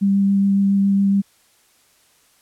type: tone with vibrato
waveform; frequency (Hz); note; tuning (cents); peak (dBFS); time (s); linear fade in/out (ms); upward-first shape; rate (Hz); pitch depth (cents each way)
sine; 197.6; G3; +14; -13; 0.01-1.22; 20; sine; 7.2; 9
effects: white hiss -57 dBFS RMS until 2.41 s + low-pass 12000 Hz 12 dB/octave